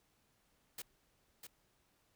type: noise with echo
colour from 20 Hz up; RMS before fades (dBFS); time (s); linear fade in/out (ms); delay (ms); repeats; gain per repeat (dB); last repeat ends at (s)
white; -45; 0.78-0.82; 5; 650; 1; -6; 1.47
effects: pink hiss -75 dBFS RMS until 2.15 s